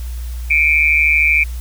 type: tone with amplitude modulation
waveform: sine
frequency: 2348 Hz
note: D7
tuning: 1 cent flat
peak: -6 dBFS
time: 0.5-1.44 s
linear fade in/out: 10 ms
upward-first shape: sine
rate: 153 Hz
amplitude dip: 90%
effects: added 60 Hz sine -22 dBFS peak until 1.6 s + white hiss -41 dBFS RMS until 1.6 s